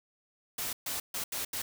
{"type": "noise bursts at uneven times", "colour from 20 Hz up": "white", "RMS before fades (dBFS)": -35, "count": 5, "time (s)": [[0.58, 0.73], [0.86, 1], [1.14, 1.24], [1.32, 1.45], [1.53, 1.62]], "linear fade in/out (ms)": 5, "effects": []}